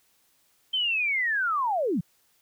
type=linear sweep; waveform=sine; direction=down; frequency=3136 to 138.5 Hz; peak=-23 dBFS; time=0.73-2.01 s; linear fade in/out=10 ms; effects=white hiss -66 dBFS RMS until 2.41 s